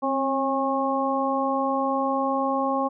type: harmonic tone with a mistuned harmonic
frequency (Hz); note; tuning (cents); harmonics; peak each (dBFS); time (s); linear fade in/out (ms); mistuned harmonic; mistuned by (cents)
271.9; C#4; -33; 1 / 2 / 3 / 4; -27 / -27 / -27 / -27; 0.02-2.89; 20; 1; -37
effects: none